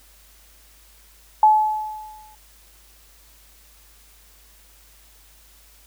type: tone with exponential decay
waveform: sine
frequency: 859 Hz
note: A5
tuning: 42 cents flat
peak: -8 dBFS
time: 1.43-2.35 s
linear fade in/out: 2 ms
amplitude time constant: 200 ms
effects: added 51 Hz sine -53 dBFS peak until 5.86 s + white hiss -53 dBFS RMS until 5.86 s